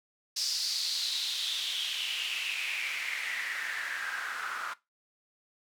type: noise with band-pass filter sweep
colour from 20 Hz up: white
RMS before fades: -34 dBFS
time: 0.36-4.74 s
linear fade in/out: 10 ms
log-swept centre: 5100 to 1300 Hz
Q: 5.2
effects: noise-tail reverb RT60 0.2 s tail -18 dB re dry

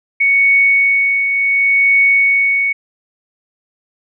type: tone with tremolo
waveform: sine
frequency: 2224 Hz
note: C#7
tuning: 5 cents sharp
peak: -7 dBFS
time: 0.2-2.73 s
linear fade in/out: 10 ms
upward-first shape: triangle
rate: 0.69 Hz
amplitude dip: 50%
effects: none

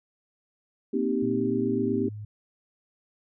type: chord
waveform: sine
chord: C minor seventh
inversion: third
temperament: equal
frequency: 233.1 / 261.6 / 311.1 / 392 Hz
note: Bb3 / C4 / Eb4 / G4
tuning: 0 / 0 / 0 / 0 cents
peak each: -29 / -28 / -31 / -28 dBFS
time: 0.93-2.09 s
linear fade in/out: 10 ms
type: tone with pitch glide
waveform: sine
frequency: 116.3 to 105.42 Hz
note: A#2 to G#2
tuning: -4 to +26 cents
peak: -35 dBFS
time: 1.22-2.25 s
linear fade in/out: 5 ms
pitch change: -170 cents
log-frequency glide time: 1.77-2.11 s
effects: none

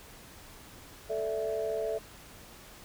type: chord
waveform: sine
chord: A suspended fourth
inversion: none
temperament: just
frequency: 440 / 586.7 / 660 Hz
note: A4 / D5 / E5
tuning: 0 / -2 / +2 cents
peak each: -32 / -36 / -33 dBFS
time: 1.09-1.99 s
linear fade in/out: 20 ms
effects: tanh soft clip ceiling -22 dBFS + pink hiss -51 dBFS RMS until 2.84 s

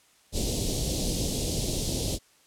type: band-stop noise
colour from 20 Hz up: pink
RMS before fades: -28 dBFS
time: 0.32-2.19 s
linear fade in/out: 50 ms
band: 560 to 3600 Hz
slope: 24 dB/octave
effects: white hiss -61 dBFS RMS until 2.46 s + low-pass 10000 Hz 12 dB/octave

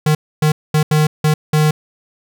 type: tone bursts at uneven times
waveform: square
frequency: 153.1 Hz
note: D#3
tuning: 28 cents flat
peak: -11 dBFS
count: 6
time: 0.06-0.15 / 0.42-0.52 / 0.74-0.83 / 0.91-1.07 / 1.24-1.34 / 1.53-1.71 s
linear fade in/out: 5 ms
effects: none

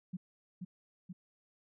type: tone with echo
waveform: sine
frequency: 181.6 Hz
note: F#3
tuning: 32 cents flat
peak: -36 dBFS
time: 0.13-0.17 s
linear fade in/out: 10 ms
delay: 480 ms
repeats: 2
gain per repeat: -3 dB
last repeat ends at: 1.13 s
effects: none

